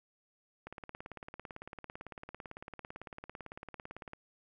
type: click train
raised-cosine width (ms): 0.5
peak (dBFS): -29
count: 63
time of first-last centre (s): 0.67-4.134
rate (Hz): 17.9
effects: none